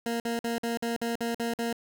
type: tone bursts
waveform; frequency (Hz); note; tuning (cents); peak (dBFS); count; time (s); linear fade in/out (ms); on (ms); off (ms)
20% pulse; 233.1; A#3; 0; -23; 9; 0.06-1.728; 2; 140; 51
effects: none